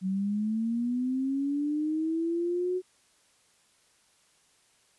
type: linear sweep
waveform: sine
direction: up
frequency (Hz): 185 to 370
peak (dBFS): -26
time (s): 0.01-2.82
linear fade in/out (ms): 50
effects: white hiss -65 dBFS RMS until 4.98 s + resampled to 24000 Hz